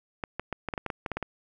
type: clicks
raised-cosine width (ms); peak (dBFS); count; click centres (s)
0.5; -16; 12; 0.238 / 0.396 / 0.527 / 0.687 / 0.738 / 0.778 / 0.863 / 0.902 / 1.062 / 1.117 / 1.17 / 1.227
effects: none